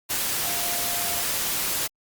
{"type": "tone in noise", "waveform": "sine", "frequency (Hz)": 698.5, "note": "F5", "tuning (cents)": 0, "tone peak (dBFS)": -35, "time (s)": [0.43, 1.24], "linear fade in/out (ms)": 20, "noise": "white", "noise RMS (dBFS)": -26, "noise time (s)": [0.09, 1.88], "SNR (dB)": -12, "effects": ["Opus 48 kbps"]}